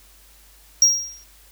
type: tone with exponential decay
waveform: triangle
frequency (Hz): 5630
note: F8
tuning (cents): +13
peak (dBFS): -7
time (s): 0.82-1.24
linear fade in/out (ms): 2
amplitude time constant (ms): 91
effects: added 50 Hz sine -52 dBFS peak until 1.51 s + white hiss -52 dBFS RMS until 1.51 s